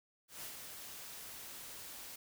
white noise with ADSR envelope, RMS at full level -45 dBFS, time 0.28-2.16 s, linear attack 150 ms, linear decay 90 ms, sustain -4 dB, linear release 6 ms, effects none

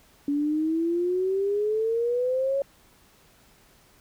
sine exponential sweep, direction up, 283.4 to 558 Hz, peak -22 dBFS, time 0.28-2.62 s, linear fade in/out 2 ms, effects pink hiss -58 dBFS RMS until 4 s

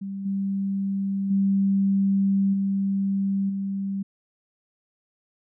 sine tone with level steps, 196 Hz, G3, in tune, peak -29 / -23 / -18 / -21 / -25 dBFS, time 0.01-4.03 s, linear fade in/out 10 ms, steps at 0.25 / 1.3 / 2.53 / 3.49 s, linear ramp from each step 10 ms, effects none

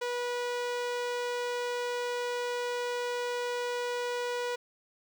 sawtooth tone with notch filter, 487.2 Hz, B4, 24 cents flat, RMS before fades -33 dBFS, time 0.01-4.56 s, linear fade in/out 10 ms, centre 12000 Hz, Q 0.53, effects none

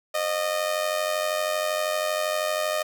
sawtooth tone with amplitude modulation, 614 Hz, D#5, 23 cents flat, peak -17 dBFS, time 0.14-2.83 s, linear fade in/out 10 ms, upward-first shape sine, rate 92.7 Hz, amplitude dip 65%, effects none

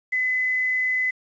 sine tone with quantisation, 2018 Hz, B6, 37 cents sharp, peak -20 dBFS, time 0.12-1.11 s, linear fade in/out 10 ms, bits 8, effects resampled to 16000 Hz

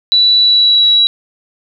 sine tone with pitch glide, 3949 to 3899 Hz, B7 to B7, -1 to -23 cents, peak -6 dBFS, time 0.12-1.07 s, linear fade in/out 0 ms, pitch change -22 cents, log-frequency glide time 0.39-0.87 s, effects none

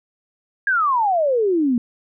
sine exponential sweep, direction down, 1656 to 230 Hz, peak -15 dBFS, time 0.67-1.78 s, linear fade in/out 2 ms, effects none

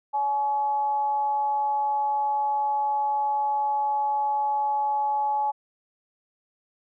sine tone with amplitude modulation, 848 Hz, G#5, 36 cents sharp, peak -20 dBFS, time 0.13-5.52 s, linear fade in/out 20 ms, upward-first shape sine, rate 277 Hz, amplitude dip 40%, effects none

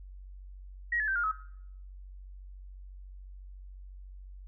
sine tone with pitch steps, 1897 / 1719.6 / 1558.7 / 1413 / 1280.8 Hz, A#6 / A6 / G6 / F6 / D#6, +30 / -40 / -10 / +20 / +50 cents, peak -27 dBFS, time 0.92-1.315 s, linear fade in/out 5 ms, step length 79 ms, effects noise-tail reverb RT60 0.7 s tail -18 dB re dry + added 47 Hz sine -44 dBFS peak until 4.47 s

